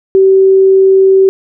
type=tone; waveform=sine; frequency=384 Hz; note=G4; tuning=36 cents flat; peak=-3 dBFS; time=0.15-1.29 s; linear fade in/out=0 ms; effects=none